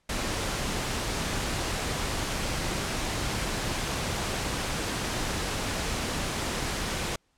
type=noise; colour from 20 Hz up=pink; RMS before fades=-30 dBFS; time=0.09-7.16 s; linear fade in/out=5 ms; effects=pink hiss -71 dBFS RMS until 7.37 s + low-pass 9000 Hz 12 dB/octave